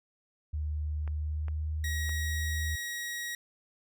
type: tone with pitch glide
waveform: sine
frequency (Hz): 75.6 to 78.99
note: D#2 to D#2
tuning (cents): -49 to +27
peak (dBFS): -30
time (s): 0.53-2.76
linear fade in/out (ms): 10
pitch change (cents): +76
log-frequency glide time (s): 1.09-2.34
type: clicks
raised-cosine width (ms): 0.5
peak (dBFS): -31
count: 3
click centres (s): 1.077 / 1.483 / 2.093
type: tone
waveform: sawtooth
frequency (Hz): 1900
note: A#6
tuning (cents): +33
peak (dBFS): -31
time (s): 1.84-3.35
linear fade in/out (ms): 2
effects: none